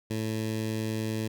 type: tone with notch filter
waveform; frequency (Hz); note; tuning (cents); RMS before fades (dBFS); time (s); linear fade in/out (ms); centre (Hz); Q
15% pulse; 110; A2; 0; -31; 0.1-1.28; 10; 1200; 1.2
effects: none